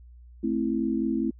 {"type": "chord", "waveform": "sine", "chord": "A minor", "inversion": "none", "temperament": "just", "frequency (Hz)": [220, 264, 330], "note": ["A3", "C4", "E4"], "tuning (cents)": [0, 16, 2], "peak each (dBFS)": -28, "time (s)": [0.43, 1.31], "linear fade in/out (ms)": 10, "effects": ["added 60 Hz sine -46 dBFS peak until 1.39 s"]}